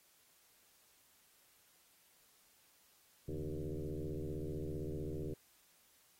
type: tone with frequency modulation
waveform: sine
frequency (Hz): 146.83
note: D3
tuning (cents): 0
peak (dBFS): -38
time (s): 3.28-5.34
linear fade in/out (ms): 5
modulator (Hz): 77.3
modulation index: 4
effects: white hiss -69 dBFS RMS until 6.19 s + AAC 48 kbps